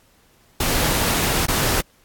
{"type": "noise with dropouts", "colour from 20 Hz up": "pink", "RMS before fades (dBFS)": -20, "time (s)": [0.6, 1.81], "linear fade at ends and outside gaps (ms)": 5, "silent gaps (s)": [1.459, 1.482], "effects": ["pink hiss -57 dBFS RMS until 2.04 s", "AAC 64 kbps"]}